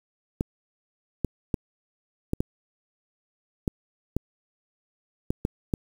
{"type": "clicks", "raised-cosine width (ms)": 3, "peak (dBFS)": -11, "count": 10, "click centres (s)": [0.409, 1.247, 1.542, 2.334, 2.405, 3.678, 4.166, 5.305, 5.451, 5.738], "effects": ["7-bit"]}